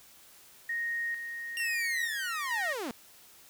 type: tone with tremolo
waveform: sine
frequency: 1864.7 Hz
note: A#6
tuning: in tune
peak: -30 dBFS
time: 0.69-2.73 s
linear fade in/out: 5 ms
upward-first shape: square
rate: 1.1 Hz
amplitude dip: 50%
type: linear sweep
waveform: sawtooth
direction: down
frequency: 2794 to 213.4 Hz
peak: -30 dBFS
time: 1.57-2.91 s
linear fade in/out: 0 ms
effects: white hiss -56 dBFS RMS until 3.49 s